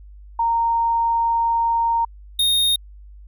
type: tone pair in turn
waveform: sine / square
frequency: 925 / 3700 Hz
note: A#5 / A#7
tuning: -14 / -14 cents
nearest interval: 2 octaves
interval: 2400 cents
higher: second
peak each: -16 dBFS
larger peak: neither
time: 0.39-2.05 / 2.39-2.76 s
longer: first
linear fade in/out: 5 ms
effects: added 50 Hz sine -39 dBFS peak until 3.27 s